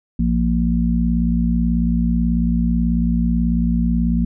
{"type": "harmonic tone", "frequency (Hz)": 58.27, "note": "A#1", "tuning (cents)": 0, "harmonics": [1, 3, 4], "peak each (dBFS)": [-19, -19, -19], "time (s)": [0.19, 4.25], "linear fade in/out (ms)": 5, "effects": []}